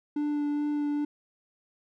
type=tone with vibrato; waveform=triangle; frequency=293.7 Hz; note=D4; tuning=in tune; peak=-24 dBFS; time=0.16-1.05 s; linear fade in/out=5 ms; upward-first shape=sine; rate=2.4 Hz; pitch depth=11 cents each way; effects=none